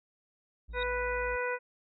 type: tone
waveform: triangle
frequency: 56.2 Hz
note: A1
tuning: 37 cents sharp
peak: -38 dBFS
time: 0.68-1.37 s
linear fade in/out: 20 ms
type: tone with exponential growth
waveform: sine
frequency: 3744 Hz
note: A#7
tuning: 7 cents sharp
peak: -33 dBFS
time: 0.71-0.83 s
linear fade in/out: 2 ms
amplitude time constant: 25 ms
type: harmonic tone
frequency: 493.6 Hz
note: B4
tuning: 1 cent flat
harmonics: 1 / 2 / 3 / 4 / 5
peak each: -33 / -37 / -36 / -39 / -41 dBFS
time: 0.73-1.59 s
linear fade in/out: 50 ms
effects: none